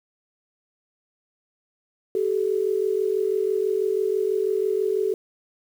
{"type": "tone pair together", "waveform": "sine", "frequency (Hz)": [384.3, 430.4], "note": ["G4", "A4"], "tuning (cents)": [-34, -38], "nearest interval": "major second", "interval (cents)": 196, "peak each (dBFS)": -23, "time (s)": [2.15, 5.14], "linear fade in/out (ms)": 2, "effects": ["8-bit"]}